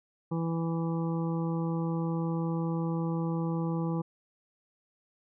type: harmonic tone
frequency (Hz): 165.4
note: E3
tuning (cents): +6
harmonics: 1 / 2 / 3 / 5 / 6 / 7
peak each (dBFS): -29 / -35 / -39 / -43 / -45 / -46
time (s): 0.31-4.02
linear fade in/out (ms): 10
effects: none